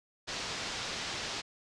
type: low-pass noise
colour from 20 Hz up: white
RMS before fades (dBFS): -38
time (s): 0.27-1.42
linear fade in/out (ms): 20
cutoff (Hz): 5600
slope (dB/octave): 24
effects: resampled to 22050 Hz